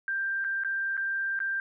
sine tone with dropouts, 1581 Hz, G6, 14 cents sharp, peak -27 dBFS, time 0.08-1.6 s, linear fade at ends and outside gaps 1 ms, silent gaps 0.442-0.447 / 0.636-0.647 / 0.969-0.976 / 1.391-1.402 s, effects none

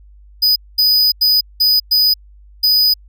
square tone bursts at uneven times, 4978 Hz, D#8, in tune, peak -10 dBFS, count 6, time 0.42-0.56 / 0.78-1.12 / 1.21-1.41 / 1.6-1.8 / 1.91-2.14 / 2.63-2.94 s, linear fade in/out 10 ms, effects added 50 Hz sine -40 dBFS peak until 3.08 s

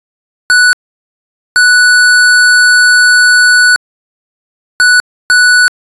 square tone bursts at uneven times, 1480 Hz, F#6, in tune, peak -4 dBFS, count 4, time 0.5-0.73 / 1.56-3.76 / 4.8-5 / 5.3-5.68 s, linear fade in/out 0 ms, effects resampled to 24000 Hz

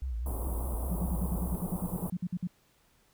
sine tone with vibrato, 60.8 Hz, B1, 26 cents flat, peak -31 dBFS, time 0.02-1.55 s, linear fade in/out 0 ms, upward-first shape sine, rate 5 Hz, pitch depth 150 cents each way
pink band-stop noise, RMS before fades -39 dBFS, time 0.26-2.1 s, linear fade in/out 2 ms, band 1100 to 9400 Hz, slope 48 dB/octave
sine tone bursts, 178.1 Hz, F3, 34 cents sharp, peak -29 dBFS, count 16, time 0.91-2.473 s, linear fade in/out 5 ms, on 48 ms, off 53 ms
effects pink hiss -67 dBFS RMS until 3.13 s

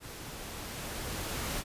pink noise with level ramp, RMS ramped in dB -45 to -34 dBFS, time 0-1.64 s, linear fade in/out 50 ms, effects resampled to 32000 Hz

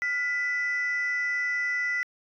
sine tone pair together, 1419 / 1988.9 Hz, F6 / B6, +27 / +12 cents, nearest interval tritone, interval 585 cents, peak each -32 / -24 dBFS, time 0.02-2.03 s, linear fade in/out 0 ms, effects tanh soft clip ceiling -22 dBFS

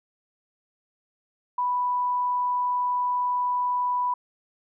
sine tone, 987.8 Hz, B5, in tune, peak -22 dBFS, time 1.58-4.14 s, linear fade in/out 5 ms, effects none

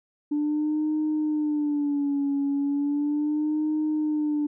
sine tone with vibrato, 293.7 Hz, D4, in tune, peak -21 dBFS, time 0.31-4.47 s, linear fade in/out 10 ms, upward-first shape sine, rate 0.36 Hz, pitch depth 79 cents each way, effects tanh soft clip ceiling -19 dBFS

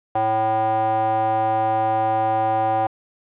square tone with band-pass filter, 110 Hz, A2, in tune, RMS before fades -20 dBFS, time 0.15-2.87 s, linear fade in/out 5 ms, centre 750 Hz, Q 5.4, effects resampled to 8000 Hz + 9-bit

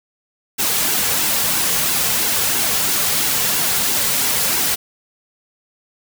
white noise with flanger, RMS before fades -18 dBFS, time 0.58-4.76 s, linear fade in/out 20 ms, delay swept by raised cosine 1.6 to 3.3 ms, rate 3 Hz, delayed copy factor -0.5, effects none

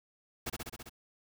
pink noise with echo, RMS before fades -36 dBFS, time 0.46-0.5 s, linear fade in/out 10 ms, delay 66 ms, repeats 6, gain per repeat -2 dB, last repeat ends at 0.896 s, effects none

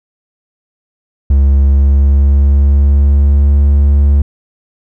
triangle tone with pitch glide, 69 to 71.1 Hz, C#2 to C#2, -7 to +45 cents, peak -3 dBFS, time 1.3-4.22 s, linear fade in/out 5 ms, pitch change +52 cents, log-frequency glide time 1.45-3.6 s, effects none

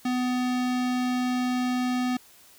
square tone with low-pass filter, 250.2 Hz, B3, 23 cents sharp, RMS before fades -26 dBFS, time 0.05-2.17 s, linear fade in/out 5 ms, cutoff 5900 Hz, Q 0.8, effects white hiss -54 dBFS RMS until 2.58 s

